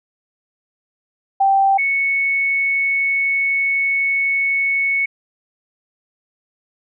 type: tone pair in turn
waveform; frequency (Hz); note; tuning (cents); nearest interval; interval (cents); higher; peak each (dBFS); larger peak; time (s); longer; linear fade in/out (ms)
sine; 782 / 2212; G5 / C#7; -4 / -4; octave + tritone; 1800; second; -11 / -15; first; 1.4-1.78 / 1.78-5.06; second; 10
effects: none